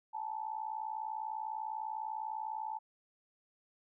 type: tone with amplitude modulation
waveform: sine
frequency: 874 Hz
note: A5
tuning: 12 cents flat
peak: -33 dBFS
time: 0.13-2.79 s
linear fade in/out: 20 ms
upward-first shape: sine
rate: 60 Hz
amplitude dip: 85%
effects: none